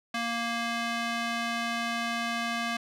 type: tone with band-pass filter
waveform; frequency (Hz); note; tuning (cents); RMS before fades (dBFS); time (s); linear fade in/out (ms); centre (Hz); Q
square; 233.1; A#3; 0; -31; 0.14-2.77; 5; 2200; 0.71
effects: none